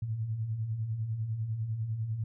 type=beating tone pair; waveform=sine; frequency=103.2 / 113.2 Hz; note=G#2 / A2; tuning=-10 / +50 cents; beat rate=10 Hz; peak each=-40 / -31 dBFS; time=0.02-2.24 s; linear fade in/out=5 ms; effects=none